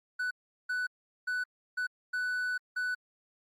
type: tone bursts at uneven times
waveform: triangle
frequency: 1490 Hz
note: F#6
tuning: 12 cents sharp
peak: -28 dBFS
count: 6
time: 0.19-0.31 / 0.69-0.87 / 1.27-1.44 / 1.77-1.87 / 2.13-2.58 / 2.76-2.95 s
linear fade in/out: 10 ms
effects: Opus 48 kbps